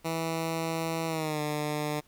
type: tone with pitch glide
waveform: 10% pulse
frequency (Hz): 163.4 to 149.84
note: E3 to D3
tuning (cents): -15 to +35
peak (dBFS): -21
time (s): 0.04-2.01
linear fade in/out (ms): 20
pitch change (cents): -150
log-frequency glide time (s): 1.07-1.41
effects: pink hiss -63 dBFS RMS until 2.07 s